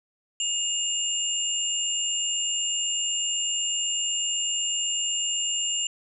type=tone pair together; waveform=sine; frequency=2846 / 7244 Hz; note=F7 / A8; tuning=+32 / +49 cents; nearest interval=octave + major third; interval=1617 cents; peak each=-27 dBFS; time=0.4-5.87 s; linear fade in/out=2 ms; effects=none